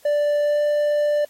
triangle tone with pitch glide, 587 to 590.7 Hz, D5 to D5, -1 to +10 cents, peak -15 dBFS, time 0.05-1.25 s, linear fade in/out 5 ms, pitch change +11 cents, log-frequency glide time 0.41-0.6 s, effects white hiss -54 dBFS RMS until 1.29 s + AAC 48 kbps

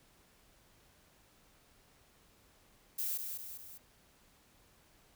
violet noise with echo, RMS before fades -36 dBFS, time 2.98-3.18 s, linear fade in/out 10 ms, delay 200 ms, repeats 3, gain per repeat -5 dB, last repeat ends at 3.78 s, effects pink hiss -66 dBFS RMS until 5.15 s

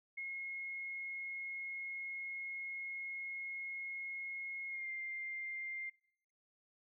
sine tone with pitch glide, 2161 to 2103 Hz, C#7 to C7, -45 to +8 cents, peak -40 dBFS, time 0.17-5.9 s, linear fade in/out 10 ms, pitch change -47 cents, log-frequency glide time 4.69-4.89 s, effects noise-tail reverb RT60 0.8 s tail -24 dB re dry

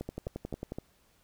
two click trains, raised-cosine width 2 ms, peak -23 / -23 dBFS, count 8 / 4, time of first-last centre 0.09-0.721 / 0.01-0.785 s, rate 11.1 / 3.87 Hz, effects pink hiss -67 dBFS RMS until 1.23 s

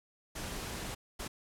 pink noise bursts at uneven times, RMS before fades -40 dBFS, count 2, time 0.35-0.95 / 1.19-1.28 s, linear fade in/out 10 ms, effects low-pass 12000 Hz 12 dB/octave

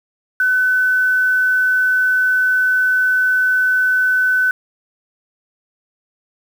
sine tone with quantisation, 1508 Hz, F#6, 32 cents sharp, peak -12 dBFS, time 0.4-4.51 s, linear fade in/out 2 ms, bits 6, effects none

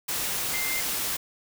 sine tone in noise, 2093 Hz, C7, in tune, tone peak -30 dBFS, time 0.53-0.81 s, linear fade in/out 10 ms, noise white, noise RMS -29 dBFS, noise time 0.08-1.17 s, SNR -4 dB, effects none

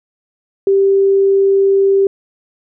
sine tone, 392 Hz, G4, in tune, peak -8 dBFS, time 0.67-2.07 s, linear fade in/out 2 ms, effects none

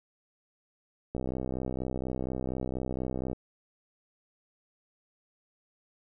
click train, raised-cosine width 2 ms, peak -20 dBFS, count 141, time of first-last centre 1.15-3.331 s, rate 64.2 Hz, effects none

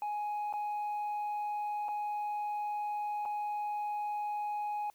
sine tone with dropouts, 834 Hz, G#5, 7 cents sharp, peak -30 dBFS, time 0.02-4.9 s, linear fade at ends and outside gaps 1 ms, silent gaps 0.527-0.537 / 1.884-1.888 / 3.253-3.258 s, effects tanh soft clip ceiling -32 dBFS + white hiss -68 dBFS RMS until 4.94 s

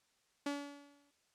sawtooth tone with exponential decay, 285.6 Hz, D4, 48 cents flat, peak -30 dBFS, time 0.46-1.11 s, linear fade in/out 5 ms, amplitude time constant 140 ms, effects white hiss -75 dBFS RMS until 1.34 s + low-pass 8000 Hz 12 dB/octave

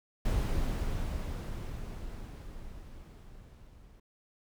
brown noise with level ramp, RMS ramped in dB -28 to -55 dBFS, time 0.25-4 s, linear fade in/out 5 ms, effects none

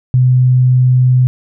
sine tone, 126.9 Hz, B2, 47 cents sharp, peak -6 dBFS, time 0.14-1.27 s, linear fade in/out 0 ms, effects none

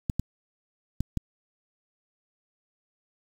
clicks, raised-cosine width 5 ms, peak -14 dBFS, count 4, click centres 0.098 / 0.196 / 1.006 / 1.173 s, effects 7-bit

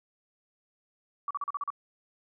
sine tone bursts, 1145 Hz, D6, 44 cents flat, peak -29 dBFS, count 7, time 1.28-1.703 s, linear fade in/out 2 ms, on 27 ms, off 39 ms, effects none

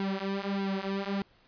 sawtooth tone with flanger, 196 Hz, G3, in tune, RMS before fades -32 dBFS, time 0-1.22 s, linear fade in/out 2 ms, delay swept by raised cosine 1.6 to 6.6 ms, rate 1.6 Hz, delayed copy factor -0.9, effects pink hiss -63 dBFS RMS until 1.47 s + resampled to 11025 Hz

